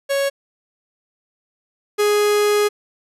45% pulse tone pair in turn, 554.4 / 415.7 Hz, C#5 / G#4, 0 / +2 cents, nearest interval perfect fourth, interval 498 cents, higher first, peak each -17 / -14 dBFS, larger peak second, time 0.09-0.3 / 1.98-2.69 s, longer second, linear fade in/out 20 ms, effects resampled to 32000 Hz

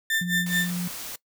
35% pulse tone with tremolo, 1787 Hz, A6, 26 cents sharp, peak -19 dBFS, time 0.1-0.7 s, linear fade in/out 2 ms, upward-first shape sine, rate 4.7 Hz, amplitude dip 90%
sine tone with vibrato, 177 Hz, F3, 23 cents sharp, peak -26 dBFS, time 0.21-0.88 s, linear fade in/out 5 ms, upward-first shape square, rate 18 Hz, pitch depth 9 cents each way
white noise, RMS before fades -36 dBFS, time 0.46-1.16 s, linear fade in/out 5 ms
effects noise-tail reverb RT60 0.1 s tail -21 dB re dry

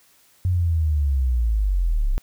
sine linear sweep, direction down, 92.5 to 30.87 Hz, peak -17 dBFS, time 0.45-2.18 s, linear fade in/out 0 ms, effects white hiss -57 dBFS RMS until 2.22 s

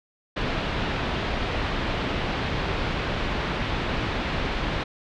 pink low-pass noise, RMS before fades -27 dBFS, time 0.36-4.84 s, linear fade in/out 10 ms, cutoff 3700 Hz, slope 24 dB/octave, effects none

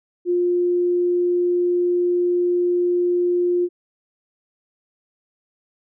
sine tone, 353.4 Hz, F4, 21 cents sharp, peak -16 dBFS, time 0.25-3.69 s, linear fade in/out 50 ms, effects none

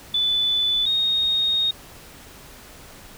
sine tone pair in turn, 3488 / 3720 Hz, A7 / A#7, -16 / -4 cents, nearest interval minor second, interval 112 cents, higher second, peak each -18 dBFS, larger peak neither, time 0.14-0.86 / 0.86-1.71 s, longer second, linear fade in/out 5 ms, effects pink hiss -44 dBFS RMS until 3.17 s

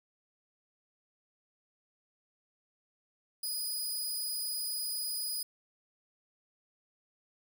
15% pulse tone, 4958 Hz, D#8, 7 cents flat, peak -27 dBFS, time 3.43-5.43 s, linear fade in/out 5 ms, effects 11-bit

